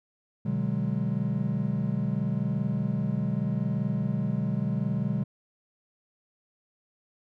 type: chord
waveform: triangle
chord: G# half-diminished seventh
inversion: first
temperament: just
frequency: 124.59 / 149.51 / 186.89 / 207.7 Hz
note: B2 / D3 / F#3 / G#3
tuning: +16 / +31 / +18 / 0 cents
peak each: -29 dBFS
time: 0.45-5.24 s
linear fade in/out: 10 ms
effects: none